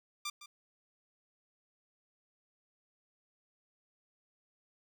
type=tone with echo; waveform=10% pulse; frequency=1186 Hz; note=D6; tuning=17 cents sharp; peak=-28 dBFS; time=0.25-0.3 s; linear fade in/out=5 ms; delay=160 ms; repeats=1; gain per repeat=-13 dB; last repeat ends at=0.46 s; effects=none